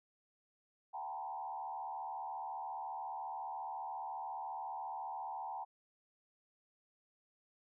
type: tone with frequency modulation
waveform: sine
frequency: 850 Hz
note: G#5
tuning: 40 cents sharp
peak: -40 dBFS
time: 0.93-5.65 s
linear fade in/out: 20 ms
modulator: 74.4 Hz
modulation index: 1.5
effects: none